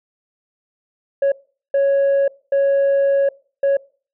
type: tone bursts at uneven times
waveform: sine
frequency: 554.4 Hz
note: C#5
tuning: in tune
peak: -10 dBFS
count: 4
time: 1.22-1.32 / 1.74-2.28 / 2.52-3.29 / 3.63-3.77 s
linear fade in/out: 5 ms
effects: noise-tail reverb RT60 0.4 s tail -23 dB re dry + tanh soft clip ceiling -12 dBFS